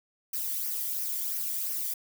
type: noise with flanger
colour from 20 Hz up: violet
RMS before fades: -32 dBFS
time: 0.33-1.94 s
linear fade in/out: 5 ms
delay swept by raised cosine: 0.26 to 0.78 ms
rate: 2.9 Hz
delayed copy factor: -0.5
effects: none